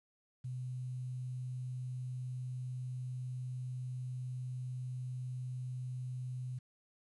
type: tone with quantisation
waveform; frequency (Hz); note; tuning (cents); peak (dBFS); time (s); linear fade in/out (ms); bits
sine; 126.5; B2; +42; -38; 0.44-6.59; 10; 11
effects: resampled to 24000 Hz